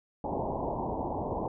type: low-pass noise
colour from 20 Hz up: white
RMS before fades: -33 dBFS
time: 0.24-1.48 s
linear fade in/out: 2 ms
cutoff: 980 Hz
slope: 96 dB/octave
effects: none